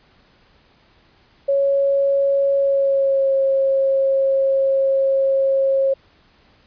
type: tone with pitch glide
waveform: sine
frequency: 554.4 to 541.1 Hz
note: C#5 to C#5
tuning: 0 to -42 cents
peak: -14 dBFS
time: 1.48-5.94 s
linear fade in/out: 10 ms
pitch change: -42 cents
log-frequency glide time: 2.57-3.33 s
effects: pink hiss -55 dBFS RMS until 6.66 s + resampled to 11025 Hz